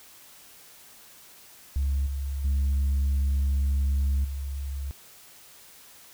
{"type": "tone with level steps", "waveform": "sine", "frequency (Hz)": 69, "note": "C#2", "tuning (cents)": -7, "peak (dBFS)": [-21, -27, -19, -29], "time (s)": [1.76, 4.91], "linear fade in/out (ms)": 0, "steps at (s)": [2.06, 2.44, 4.24], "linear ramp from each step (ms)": 10, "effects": ["tanh soft clip ceiling -20 dBFS", "white hiss -51 dBFS RMS until 6.13 s"]}